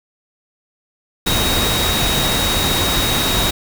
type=tone in noise; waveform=sine; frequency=3779 Hz; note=A#7; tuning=23 cents sharp; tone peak=-20 dBFS; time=1.26-3.51 s; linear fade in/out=10 ms; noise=pink; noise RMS=-18 dBFS; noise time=1.26-3.51 s; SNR=-5 dB; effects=none